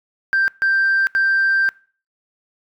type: tone bursts at uneven times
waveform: sine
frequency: 1573 Hz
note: G6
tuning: 6 cents sharp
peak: -12 dBFS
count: 3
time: 0.33-0.48 / 0.62-1.07 / 1.15-1.69 s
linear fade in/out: 0 ms
effects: noise-tail reverb RT60 0.4 s tail -23 dB re dry + tanh soft clip ceiling -11 dBFS